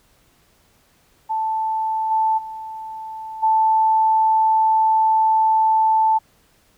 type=tone with level steps; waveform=sine; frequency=880 Hz; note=A5; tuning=in tune; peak=-19 / -15 / -29 / -13 dBFS; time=1.29-6.19 s; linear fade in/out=20 ms; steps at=2.1 / 2.37 / 3.42 s; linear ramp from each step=20 ms; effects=pink hiss -58 dBFS RMS until 6.77 s